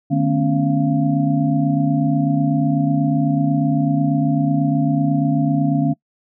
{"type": "tone cluster", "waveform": "sine", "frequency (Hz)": [151, 217.4, 247.3, 275.4, 688], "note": ["D3", "A3", "B3", "C#4", "F5"], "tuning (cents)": [48, -21, 3, -11, -26], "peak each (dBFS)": [-18, -25, -23, -18, -27], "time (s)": [0.1, 5.94], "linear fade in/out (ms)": 20, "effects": ["noise-tail reverb RT60 0.1 s tail -23 dB re dry"]}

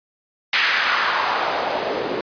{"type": "noise with band-pass filter sweep", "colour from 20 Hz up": "white", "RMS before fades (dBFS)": -21, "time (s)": [0.53, 2.21], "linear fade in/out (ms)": 2, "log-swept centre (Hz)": [2100, 380], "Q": 1.9, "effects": ["resampled to 11025 Hz"]}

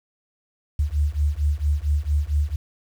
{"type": "beating tone pair", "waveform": "sine", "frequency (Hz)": [71.5, 75.9], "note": ["D2", "D#2"], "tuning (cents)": [-46, -42], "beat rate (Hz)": 4.4, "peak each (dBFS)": -22, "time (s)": [0.79, 2.56], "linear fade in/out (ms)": 5, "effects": ["8-bit"]}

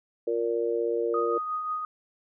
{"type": "harmonic tone", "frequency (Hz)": 116.54, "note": "A#2", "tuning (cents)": 0, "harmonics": [3, 4, 5], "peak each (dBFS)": [-30, -26, -34], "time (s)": [0.27, 1.38], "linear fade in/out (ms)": 5}
{"type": "tone with tremolo", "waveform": "sine", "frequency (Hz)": 1244.5, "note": "D#6", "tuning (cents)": 0, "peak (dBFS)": -26, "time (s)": [1.14, 1.85], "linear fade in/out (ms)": 2, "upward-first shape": "triangle", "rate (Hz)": 5.6, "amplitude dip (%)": 45}
{"effects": []}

